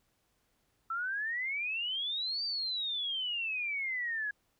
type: exponential two-way sweep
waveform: sine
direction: up then down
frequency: 1318.5 to 4699 to 1655 Hz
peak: -32 dBFS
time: 0.9-4.31 s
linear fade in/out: 5 ms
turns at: 2.44 s
effects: pink hiss -75 dBFS RMS until 4.59 s